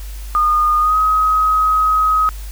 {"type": "tone with pitch glide", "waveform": "sine", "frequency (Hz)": [1223, 1265.4], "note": ["D#6", "D#6"], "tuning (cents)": [-30, 29], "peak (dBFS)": -11, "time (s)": [0.35, 2.29], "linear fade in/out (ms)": 0, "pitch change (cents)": 59, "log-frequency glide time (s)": [0.79, 0.97], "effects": ["added 50 Hz sine -26 dBFS peak until 2.51 s", "white hiss -40 dBFS RMS until 2.51 s"]}